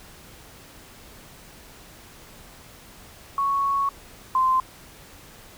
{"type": "tone pair in turn", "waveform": "sine", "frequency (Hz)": [1108.7, 1039.6], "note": ["C#6", "C6"], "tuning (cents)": [0, -11], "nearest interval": "minor second", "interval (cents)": 111, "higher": "first", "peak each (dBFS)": [-20, -17], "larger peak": "second", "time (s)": [[3.38, 3.89], [4.35, 4.6]], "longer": "first", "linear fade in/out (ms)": 2, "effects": ["pink hiss -47 dBFS RMS until 5.57 s"]}